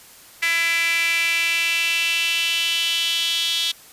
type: tone with high-pass filter sweep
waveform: sawtooth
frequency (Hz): 334.1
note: E4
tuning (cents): +23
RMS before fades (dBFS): -21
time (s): 0.42-3.72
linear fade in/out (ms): 10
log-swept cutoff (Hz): 2100 to 3400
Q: 5.4
effects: white hiss -46 dBFS RMS until 3.92 s + resampled to 32000 Hz